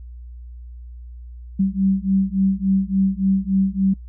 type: beating tone pair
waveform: sine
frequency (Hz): 191.1 / 194.6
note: G3 / G3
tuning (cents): -44 / -12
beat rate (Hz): 3.5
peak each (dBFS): -19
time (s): 1.59-3.94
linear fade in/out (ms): 10
effects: noise-tail reverb RT60 0.1 s tail -26 dB re dry + added 60 Hz sine -34 dBFS peak until 4.08 s